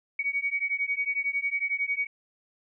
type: beating tone pair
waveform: sine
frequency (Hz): 2244 / 2255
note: C#7 / C#7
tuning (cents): +21 / +29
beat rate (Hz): 11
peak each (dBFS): -29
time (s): 0.19-2.07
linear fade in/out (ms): 5
effects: none